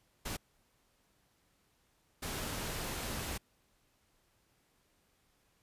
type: noise bursts at uneven times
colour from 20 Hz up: pink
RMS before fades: -39 dBFS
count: 2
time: 0.25-0.37 / 2.22-3.38 s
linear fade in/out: 10 ms
effects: pink hiss -73 dBFS RMS until 5.62 s + resampled to 32000 Hz